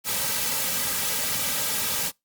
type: noise with comb filter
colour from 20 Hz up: white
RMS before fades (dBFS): -26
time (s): 0.04-2.12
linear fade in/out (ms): 50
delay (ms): 2.8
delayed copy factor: -0.7
effects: noise-tail reverb RT60 0.2 s tail -26 dB re dry + Opus 48 kbps